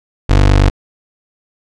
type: tone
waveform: 25% pulse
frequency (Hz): 49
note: G1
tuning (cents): 0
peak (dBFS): -3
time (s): 0.29-0.7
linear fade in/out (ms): 10
effects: low-pass 6000 Hz 12 dB/octave